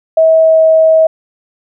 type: tone with pitch glide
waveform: sine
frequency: 644 to 640.3 Hz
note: E5 to D#5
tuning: -41 to +49 cents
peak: -4 dBFS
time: 0.17-1.07 s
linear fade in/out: 5 ms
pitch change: -10 cents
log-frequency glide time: 0.42-0.61 s
effects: none